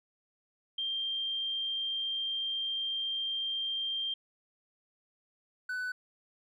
sine / triangle tone pair in turn, 3177 / 1497.6 Hz, G7 / F#6, +23 / +20 cents, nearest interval octave + minor second, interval 1303 cents, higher first, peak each -31 / -31 dBFS, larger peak neither, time 0.78-4.14 / 5.69-5.92 s, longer first, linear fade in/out 5 ms, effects none

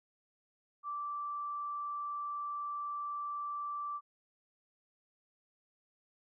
sine tone, 1168 Hz, D6, 10 cents flat, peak -36 dBFS, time 0.83-4.01 s, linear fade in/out 50 ms, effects none

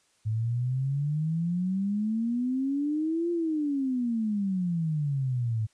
sine exponential two-way sweep, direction up then down, 106.9 to 347.8 to 106.9 Hz, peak -25 dBFS, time 0.25-5.67 s, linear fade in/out 20 ms, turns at 3.31 s, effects white hiss -67 dBFS RMS until 5.73 s + resampled to 22050 Hz

